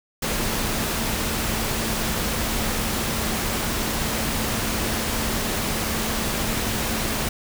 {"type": "tone in noise", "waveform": "sine", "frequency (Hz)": 221.5, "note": "A3", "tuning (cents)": 12, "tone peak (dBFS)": -32, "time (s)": [0.22, 7.29], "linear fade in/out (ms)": 5, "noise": "pink", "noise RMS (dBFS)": -25, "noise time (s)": [0.22, 7.29], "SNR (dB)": -10, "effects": []}